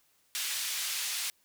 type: band-pass noise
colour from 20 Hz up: pink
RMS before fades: -34 dBFS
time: 0.35-1.3 s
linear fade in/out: 0 ms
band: 2700 to 14000 Hz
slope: 12 dB/octave
effects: white hiss -69 dBFS RMS until 1.44 s